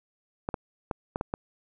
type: clicks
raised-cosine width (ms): 1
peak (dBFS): -15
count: 6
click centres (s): 0.489 / 0.542 / 0.912 / 1.159 / 1.211 / 1.339
effects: none